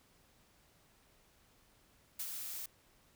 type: noise with ADSR envelope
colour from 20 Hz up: blue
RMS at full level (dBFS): -39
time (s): 2.19-2.66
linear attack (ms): 7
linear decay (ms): 58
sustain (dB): -4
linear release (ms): 5
effects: pink hiss -68 dBFS RMS until 3.15 s